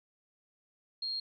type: tone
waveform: sine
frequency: 4239 Hz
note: C8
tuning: 22 cents sharp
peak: -33 dBFS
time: 1.02-1.2 s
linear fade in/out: 5 ms
effects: none